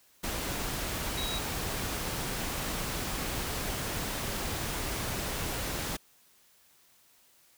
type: tone in noise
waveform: sine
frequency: 3842 Hz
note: B7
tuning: 48 cents flat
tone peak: -35 dBFS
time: 1.17-1.39 s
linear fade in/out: 10 ms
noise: pink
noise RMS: -34 dBFS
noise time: 0.23-5.97 s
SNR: -4 dB
effects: white hiss -63 dBFS RMS until 7.57 s